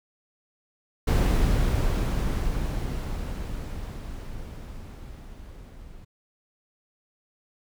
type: noise with level ramp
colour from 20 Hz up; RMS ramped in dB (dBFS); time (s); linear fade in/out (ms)
brown; -19 to -46; 1.07-6.05; 10
effects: none